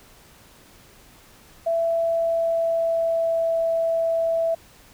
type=tone with pitch glide; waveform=sine; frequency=666 to 660.3 Hz; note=E5 to E5; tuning=+18 to +3 cents; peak=-19 dBFS; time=1.66-4.55 s; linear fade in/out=10 ms; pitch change=-15 cents; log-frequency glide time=1.92-3.57 s; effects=pink hiss -51 dBFS RMS until 4.93 s